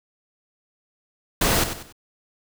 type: noise with echo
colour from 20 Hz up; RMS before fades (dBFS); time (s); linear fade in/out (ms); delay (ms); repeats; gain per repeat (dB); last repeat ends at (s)
pink; -20; 1.41-1.64; 5; 95; 3; -9; 1.925
effects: none